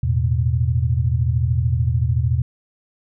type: chord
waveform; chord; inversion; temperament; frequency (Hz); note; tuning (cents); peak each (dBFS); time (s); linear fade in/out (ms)
sine; E suspended fourth; none; equal; 82.41 / 110 / 123.47; E2 / A2 / B2; 0 / 0 / 0; -20 / -22 / -19; 0.03-2.42; 5
effects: none